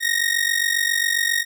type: ring-modulated tone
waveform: sawtooth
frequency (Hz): 1867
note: A#6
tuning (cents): +2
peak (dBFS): -12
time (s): 0-1.45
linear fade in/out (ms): 50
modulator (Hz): 23.7
effects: none